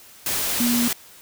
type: tone in noise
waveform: sine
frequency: 239 Hz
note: A#3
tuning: 43 cents sharp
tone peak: -19 dBFS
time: 0.6-0.88 s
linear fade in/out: 2 ms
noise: white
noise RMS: -24 dBFS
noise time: 0.26-0.93 s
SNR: +2 dB
effects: white hiss -47 dBFS RMS until 1.21 s